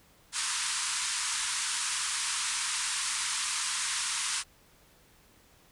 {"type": "band-pass noise", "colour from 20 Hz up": "white", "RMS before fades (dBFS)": -32, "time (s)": [0.32, 4.44], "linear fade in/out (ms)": 50, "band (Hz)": [910, 10000], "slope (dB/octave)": 96, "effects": ["pink hiss -61 dBFS RMS until 5.71 s"]}